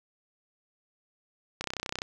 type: click train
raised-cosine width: 0.2 ms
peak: -15 dBFS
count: 14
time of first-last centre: 1.61-2.019 s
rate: 31.8 Hz
effects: none